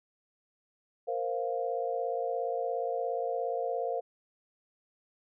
sine chord, Bb suspended second, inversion none, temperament equal, 466.2 / 523.3 / 698.5 Hz, Bb4 / C5 / F5, 0 / 0 / 0 cents, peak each -34 dBFS, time 1.07-4.01 s, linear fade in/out 20 ms, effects none

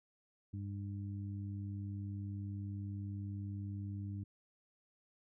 harmonic tone, 100 Hz, G2, 35 cents sharp, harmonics 1 / 2 / 3, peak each -40 / -47 / -51 dBFS, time 0.53-4.24 s, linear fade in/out 10 ms, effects none

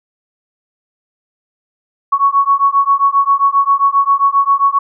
sine beating tone pair, 1108.7 / 1116.2 Hz, C#6 / C#6, 0 / +12 cents, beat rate 7.5 Hz, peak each -12 dBFS, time 2.12-4.79 s, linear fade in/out 10 ms, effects none

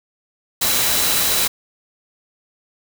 sine tone in noise, 3951 Hz, B7, in tune, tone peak -26 dBFS, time 0.61-1.48 s, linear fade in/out 10 ms, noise white, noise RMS -18 dBFS, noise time 0.61-1.48 s, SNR -11 dB, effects none

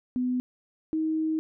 sine tone pair in turn, 250.7 / 315.9 Hz, B3 / D#4, +26 / +26 cents, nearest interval major third, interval 400 cents, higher second, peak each -24 / -24 dBFS, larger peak neither, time 0.16-0.4 / 0.93-1.39 s, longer second, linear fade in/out 0 ms, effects none

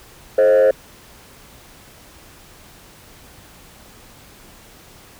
sine tone with frequency modulation, 530 Hz, C5, 22 cents sharp, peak -7 dBFS, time 0.38-0.71 s, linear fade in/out 5 ms, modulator 96.1 Hz, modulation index 0.75, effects tanh soft clip ceiling -9 dBFS + pink hiss -45 dBFS RMS until 5.19 s

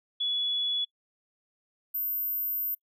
sine tone pair in turn, 3400 / 13600 Hz, G#7 / G#9, +40 / +40 cents, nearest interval 2 octaves, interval 2400 cents, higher second, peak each -26 / -28 dBFS, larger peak first, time 0.2-0.85 / 1.94-2.75 s, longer second, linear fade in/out 10 ms, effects noise-tail reverb RT60 0.1 s tail -26 dB re dry

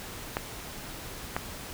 clicks, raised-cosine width 0.5 ms, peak -13 dBFS, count 2, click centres 0.369 / 1.365 s, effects pink hiss -41 dBFS RMS until 1.73 s

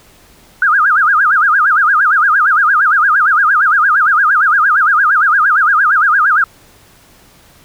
sine tone with vibrato, 1411 Hz, F6, 17 cents sharp, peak -7 dBFS, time 0.62-6.44 s, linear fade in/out 2 ms, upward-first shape sine, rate 8.7 Hz, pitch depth 270 cents each way, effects pink hiss -45 dBFS RMS until 7.64 s

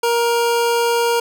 25% pulse tone, 470 Hz, A#4, 14 cents sharp, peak -11 dBFS, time 0.03-1.2 s, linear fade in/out 5 ms, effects none

